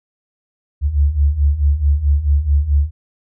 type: beating tone pair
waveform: sine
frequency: 69.3 / 73.9 Hz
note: C#2 / D2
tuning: 0 / +11 cents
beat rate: 4.6 Hz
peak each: -17 / -13 dBFS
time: 0.81-2.91 s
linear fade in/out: 50 ms
effects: none